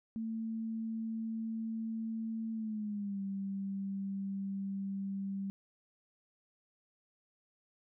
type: tone with pitch glide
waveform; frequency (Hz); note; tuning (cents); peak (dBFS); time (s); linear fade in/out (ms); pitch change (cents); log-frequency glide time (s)
sine; 223.8 to 195.96; A3 to G3; +30 to 0; -35; 0.16-5.5; 0; -230; 2.53-3.21
effects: none